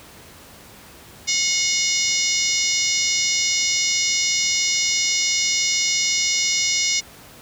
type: harmonic tone with a mistuned harmonic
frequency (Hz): 726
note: F#5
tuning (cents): -33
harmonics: 3 / 4 / 5 / 6 / 7 / 8 / 9 / 10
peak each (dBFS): -25 / -29 / -28 / -29 / -24 / -24 / -29 / -28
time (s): 1.27-7.01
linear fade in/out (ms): 20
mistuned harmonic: 6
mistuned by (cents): -36
effects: pink hiss -44 dBFS RMS until 7.41 s + high-pass 60 Hz 12 dB/octave